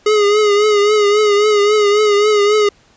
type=tone with vibrato; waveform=square; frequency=416.9 Hz; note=G#4; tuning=7 cents sharp; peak=-10 dBFS; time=0.06-2.69 s; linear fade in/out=5 ms; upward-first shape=triangle; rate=3.7 Hz; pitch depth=59 cents each way; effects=pink hiss -51 dBFS RMS until 2.96 s + resampled to 16000 Hz